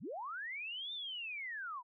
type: linear two-way sweep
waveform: sine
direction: up then down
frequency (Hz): 97.9 to 3630 to 925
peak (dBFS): -40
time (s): 0-1.83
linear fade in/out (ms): 50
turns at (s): 0.93
effects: none